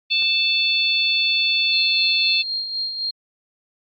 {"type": "harmonic tone", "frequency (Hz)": 880, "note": "A5", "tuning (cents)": 0, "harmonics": [3, 4, 5], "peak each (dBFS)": [-20, -21, -22], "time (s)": [0.1, 2.43], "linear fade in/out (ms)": 20}
{"type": "click", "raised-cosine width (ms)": 0.5, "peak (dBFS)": -26, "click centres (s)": 0.224}
{"type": "tone with tremolo", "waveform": "sine", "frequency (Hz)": 4217, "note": "C8", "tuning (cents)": 13, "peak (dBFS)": -21, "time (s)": [1.72, 3.11], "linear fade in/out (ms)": 10, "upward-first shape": "sine", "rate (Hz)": 3.9, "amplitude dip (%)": 50}
{"effects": ["Opus 48 kbps"]}